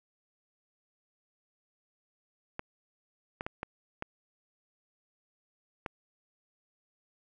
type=clicks; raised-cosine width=0.5 ms; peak=-20 dBFS; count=6; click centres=2.594 / 3.409 / 3.465 / 3.631 / 4.024 / 5.862 s; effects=none